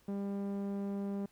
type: tone with low-pass filter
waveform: sawtooth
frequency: 199.3 Hz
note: G3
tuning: 29 cents sharp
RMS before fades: -37 dBFS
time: 0.08-1.26 s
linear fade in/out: 5 ms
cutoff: 600 Hz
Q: 0.52
effects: pink hiss -68 dBFS RMS until 1.31 s